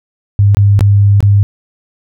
sine tone with dropouts, 101 Hz, G#2, 48 cents flat, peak -4 dBFS, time 0.39-1.43 s, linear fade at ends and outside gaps 0 ms, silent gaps 0.547-0.57 / 0.792-0.808 / 1.205-1.227 s, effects none

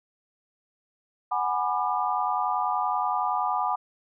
sine chord, G# half-diminished seventh, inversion third, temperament equal with one note detuned, 740 / 830.6 / 987.8 / 1198 Hz, F#5 / G#5 / B5 / D6, 0 / 0 / 0 / +34 cents, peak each -29 / -29 / -29 / -29 dBFS, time 1.31-3.76 s, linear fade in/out 10 ms, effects none

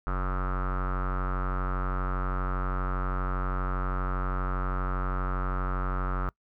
square tone with low-pass filter, 46.25 Hz, F#1, in tune, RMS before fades -29 dBFS, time 0.07-6.29 s, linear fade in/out 0 ms, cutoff 1300 Hz, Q 9, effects noise-tail reverb RT60 0.1 s tail -25 dB re dry

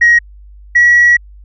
sine tone pair in turn, 1891 / 1925.2 Hz, A#6 / B6, +24 / -45 cents, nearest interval unison, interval 31 cents, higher second, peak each -3 dBFS, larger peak neither, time 0.01-0.19 / 0.75-1.17 s, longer second, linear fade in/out 10 ms, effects tanh soft clip ceiling -1 dBFS + added 50 Hz sine -34 dBFS peak until 1.44 s

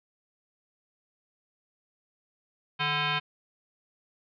sine tone with frequency modulation, 740 Hz, F#5, in tune, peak -25 dBFS, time 2.79-3.2 s, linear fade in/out 20 ms, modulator 587 Hz, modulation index 4.8, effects none

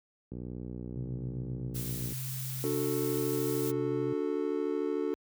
click train, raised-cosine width 3 ms, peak -27 dBFS, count 111, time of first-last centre 0.32-2.123 s, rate 61 Hz
sine tone with pitch glide, 129.7 to 130.68 Hz, C3 to C3, -15 to -2 cents, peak -36 dBFS, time 0.96-4.13 s, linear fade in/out 2 ms, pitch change +13 cents, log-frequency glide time 3.74-4.01 s
blue noise, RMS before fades -40 dBFS, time 1.74-3.72 s, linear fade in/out 20 ms
triangle chord, D major, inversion none, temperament just, 293.7 / 367.1 / 440.5 Hz, D4 / F#4 / A4, 0 / -14 / +2 cents, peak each -32 / -32 / -31 dBFS, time 2.64-5.14 s, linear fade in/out 0 ms
effects high-pass 60 Hz 12 dB/octave

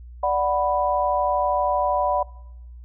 sine chord, B minor, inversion first, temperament equal, 587.3 / 740 / 987.8 Hz, D5 / F#5 / B5, 0 / 0 / 0 cents, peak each -23 dBFS, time 0.23-2.23 s, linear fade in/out 5 ms, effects noise-tail reverb RT60 0.9 s tail -22 dB re dry + added 60 Hz sine -38 dBFS peak until 2.84 s

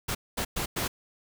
pink noise bursts at uneven times, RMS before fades -30 dBFS, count 4, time 0.08-0.15 / 0.37-0.45 / 0.56-0.66 / 0.76-0.88 s, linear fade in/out 10 ms, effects none

